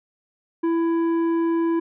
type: tone with tanh clipping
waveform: sine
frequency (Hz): 332.5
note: E4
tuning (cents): +15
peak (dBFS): -20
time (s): 0.63-1.8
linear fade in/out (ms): 10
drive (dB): 9
effects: none